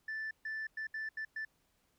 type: tone bursts at uneven times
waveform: sine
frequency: 1760 Hz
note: A6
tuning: in tune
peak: -35 dBFS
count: 6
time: 0.08-0.31 / 0.45-0.67 / 0.77-0.87 / 0.94-1.09 / 1.17-1.25 / 1.36-1.45 s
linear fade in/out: 5 ms
effects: tanh soft clip ceiling -35 dBFS + pink hiss -75 dBFS RMS until 1.98 s